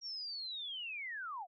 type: linear sweep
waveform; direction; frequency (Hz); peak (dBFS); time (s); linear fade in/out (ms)
sine; down; 5640 to 668; -40; 0.01-1.47; 50
effects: none